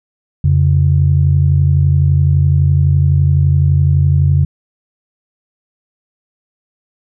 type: tone pair together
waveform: sine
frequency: 88.14 / 140 Hz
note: F2 / C#3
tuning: +16 / +18 cents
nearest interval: minor sixth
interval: 802 cents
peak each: -10 dBFS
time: 0.44-4.45 s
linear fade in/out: 5 ms
effects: tanh soft clip ceiling 0 dBFS